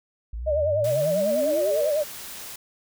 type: exponential sweep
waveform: sine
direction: up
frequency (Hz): 52.9 to 540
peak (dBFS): -29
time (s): 0.33-1.9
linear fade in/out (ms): 5
type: tone with vibrato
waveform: sine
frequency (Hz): 600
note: D5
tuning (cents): +37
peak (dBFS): -20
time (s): 0.46-2.04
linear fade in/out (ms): 20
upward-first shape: sine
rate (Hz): 10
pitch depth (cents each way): 78
type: noise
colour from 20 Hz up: white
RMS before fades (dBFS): -38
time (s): 0.84-2.56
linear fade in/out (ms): 5
effects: none